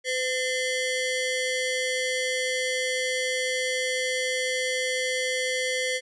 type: ring-modulated tone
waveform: sawtooth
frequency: 1286 Hz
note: E6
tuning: 43 cents flat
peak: -18 dBFS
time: 0.04-6.01 s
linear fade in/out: 50 ms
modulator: 776 Hz
effects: resampled to 22050 Hz